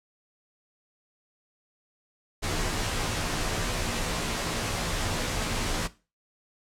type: noise with comb filter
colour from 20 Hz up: pink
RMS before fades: -29 dBFS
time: 2.42-5.88 s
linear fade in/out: 20 ms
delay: 15 ms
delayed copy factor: -0.65
effects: noise-tail reverb RT60 0.3 s tail -17 dB re dry + low-pass 9000 Hz 12 dB/octave